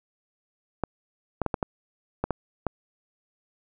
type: clicks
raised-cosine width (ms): 1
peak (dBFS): -11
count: 8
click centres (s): 0.837 / 1.417 / 1.463 / 1.542 / 1.628 / 2.24 / 2.307 / 2.667
effects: none